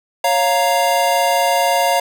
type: chord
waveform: square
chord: Bb minor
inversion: first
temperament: equal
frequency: 554.4 / 698.5 / 932.3 Hz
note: Db5 / F5 / Bb5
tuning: 0 / 0 / 0 cents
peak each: -20 / -17 / -19 dBFS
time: 0.24-2 s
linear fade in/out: 5 ms
effects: none